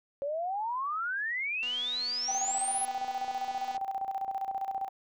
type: exponential sweep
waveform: sine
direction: up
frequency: 548 to 10840 Hz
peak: -30 dBFS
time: 0.22-2.85 s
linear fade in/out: 0 ms
type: click train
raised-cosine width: 0.2 ms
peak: -30 dBFS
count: 529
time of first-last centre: 1.63-3.768 s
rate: 247 Hz
type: tone with tremolo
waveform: sine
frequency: 778 Hz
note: G5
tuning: 13 cents flat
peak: -29 dBFS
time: 2.28-4.89 s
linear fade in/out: 10 ms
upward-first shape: square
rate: 15 Hz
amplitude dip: 65%
effects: none